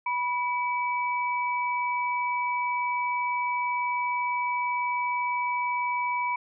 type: tone pair together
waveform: sine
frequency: 981 / 2293 Hz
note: B5 / D7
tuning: -12 / -42 cents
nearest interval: octave + minor third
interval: 1470 cents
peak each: -26 / -31 dBFS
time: 0.06-6.36 s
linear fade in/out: 5 ms
effects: none